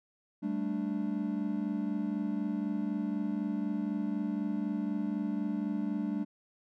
triangle chord, G suspended second, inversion none, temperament equal, 196 / 220 / 293.7 Hz, G3 / A3 / D4, 0 / 0 / 0 cents, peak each -33 dBFS, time 0.42-6.25 s, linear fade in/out 20 ms, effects none

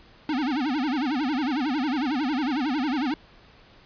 square tone with vibrato, 277.2 Hz, C#4, in tune, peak -24 dBFS, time 0.29-3.14 s, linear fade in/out 2 ms, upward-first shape sine, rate 11 Hz, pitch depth 230 cents each way, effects pink hiss -53 dBFS RMS until 3.85 s + resampled to 11025 Hz

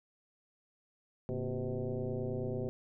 sine tone with frequency modulation, 138.59 Hz, C#3, in tune, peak -33 dBFS, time 1.29-2.69 s, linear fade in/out 0 ms, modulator 124 Hz, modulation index 3.4, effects none

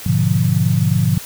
sine chord, G# diminished seventh, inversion none, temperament equal, 103.83 / 123.47 / 146.83 / 174.61 Hz, G#2 / B2 / D3 / F3, 0 / 0 / 0 / 0 cents, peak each -18 dBFS, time 0.06-1.18 s, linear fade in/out 5 ms, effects white hiss -33 dBFS RMS until 1.25 s

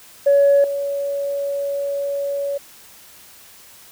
sine tone with level steps, 563 Hz, C#5, 27 cents sharp, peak -9 / -20 dBFS, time 0.26-2.58 s, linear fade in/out 10 ms, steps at 0.64 s, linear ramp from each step 2 ms, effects tanh soft clip ceiling -7 dBFS + white hiss -45 dBFS RMS until 3.91 s

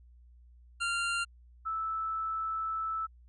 25% pulse / sine tone pair in turn, 1389 / 1314 Hz, F6 / E6, -10 / -6 cents, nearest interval minor second, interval 96 cents, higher first, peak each -26 / -31 dBFS, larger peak first, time 0.8-1.25 / 1.65-3.07 s, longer second, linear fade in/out 20 ms, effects added 60 Hz sine -54 dBFS peak until 3.28 s + resampled to 24000 Hz

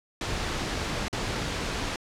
pink noise with dropouts, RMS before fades -30 dBFS, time 0.21-1.96 s, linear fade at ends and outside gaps 2 ms, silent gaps 1.083-1.128 s, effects low-pass 6000 Hz 12 dB/octave

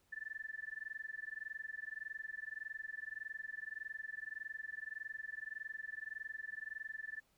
sine tone with amplitude modulation, 1760 Hz, A6, in tune, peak -39 dBFS, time 0.12-7.21 s, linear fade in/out 10 ms, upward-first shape sine, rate 21.7 Hz, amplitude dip 100%, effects pink hiss -75 dBFS RMS until 7.37 s

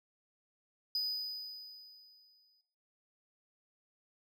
triangle tone with exponential decay, 4978 Hz, D#8, in tune, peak -29 dBFS, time 0.95-2.61 s, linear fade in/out 2 ms, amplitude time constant 360 ms, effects noise-tail reverb RT60 0.9 s tail -18 dB re dry

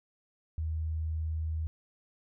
sine tone, 79.4 Hz, D#2, 36 cents sharp, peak -30 dBFS, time 0.58-1.67 s, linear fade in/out 0 ms, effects none

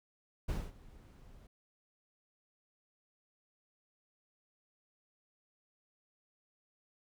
brown noise with ADSR envelope, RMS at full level -34 dBFS, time 0.48-1.47 s, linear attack 14 ms, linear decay 220 ms, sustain -22 dB, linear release 4 ms, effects none

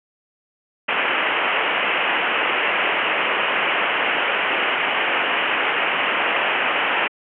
white low-pass noise, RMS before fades -20 dBFS, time 0.88-7.08 s, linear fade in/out 10 ms, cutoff 3000 Hz, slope 96 dB/octave, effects high-pass 400 Hz 12 dB/octave

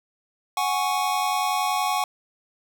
square chord, F# suspended second, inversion none, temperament equal, 740 / 830.6 / 1108.7 Hz, F#5 / G#5 / C#6, 0 / 0 / 0 cents, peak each -27 dBFS, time 0.57-2.04 s, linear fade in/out 2 ms, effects none

